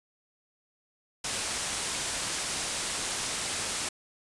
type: low-pass noise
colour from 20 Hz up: white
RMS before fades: -33 dBFS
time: 1.24-3.89 s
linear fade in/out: 5 ms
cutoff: 10000 Hz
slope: 48 dB/octave
effects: resampled to 24000 Hz